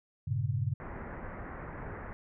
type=chord; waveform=sine; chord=G diminished; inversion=none; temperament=equal with one note detuned; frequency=99.37 / 116.54 / 138.59 Hz; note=G2 / Bb2 / Db3; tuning=+24 / 0 / 0 cents; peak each=-33 dBFS; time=0.27-0.74 s; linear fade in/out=10 ms
type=low-pass noise; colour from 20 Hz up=pink; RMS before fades=-42 dBFS; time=0.8-2.13 s; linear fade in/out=0 ms; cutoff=2000 Hz; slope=48 dB/octave
effects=none